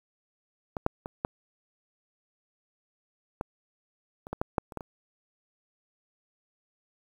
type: clicks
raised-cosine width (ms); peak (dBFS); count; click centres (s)
1; -18 / -9 / -22 / -13 / -17 / -27 / -18 / -13 / -10 / -29 / -19 / -26; 12; 0.768 / 0.864 / 1.059 / 1.249 / 3.411 / 4.269 / 4.33 / 4.415 / 4.582 / 4.722 / 4.773 / 4.808
effects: 8-bit